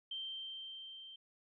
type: tone with level ramp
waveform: sine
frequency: 3136 Hz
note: G7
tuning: in tune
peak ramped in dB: -39 to -50 dBFS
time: 0.11-1.16 s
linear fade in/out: 5 ms
effects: none